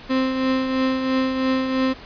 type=tone with tremolo; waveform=35% pulse; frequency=261.6 Hz; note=C4; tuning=in tune; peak=-15 dBFS; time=0.09-1.94 s; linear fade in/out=20 ms; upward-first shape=triangle; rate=3 Hz; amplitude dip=50%; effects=pink hiss -41 dBFS RMS until 2.05 s + resampled to 11025 Hz